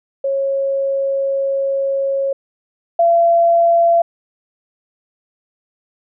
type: tone pair in turn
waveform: sine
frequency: 547 / 679.5 Hz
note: C#5 / F5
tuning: -23 / -48 cents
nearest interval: major third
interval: 375 cents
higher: second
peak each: -15 / -9 dBFS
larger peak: second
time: 0.24-2.33 / 2.99-4.02 s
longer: first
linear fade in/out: 5 ms
effects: none